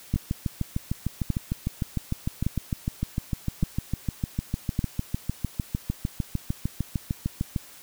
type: two click trains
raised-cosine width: 5 ms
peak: -11 / -13 dBFS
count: 5 / 50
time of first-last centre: 0.14-4.791 / 0.16-7.562 s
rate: 0.86 / 6.62 Hz
effects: white hiss -48 dBFS RMS until 7.82 s